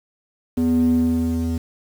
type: tone with band-pass filter sweep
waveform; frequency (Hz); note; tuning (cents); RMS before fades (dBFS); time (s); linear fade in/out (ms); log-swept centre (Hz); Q
square; 82.41; E2; 0; -19; 0.57-1.58; 5; 280 to 180; 4.5
effects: 7-bit